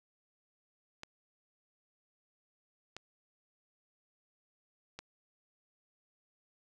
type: clicks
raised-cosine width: 0.2 ms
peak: -26 dBFS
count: 3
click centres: 1.034 / 2.966 / 4.99 s
effects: none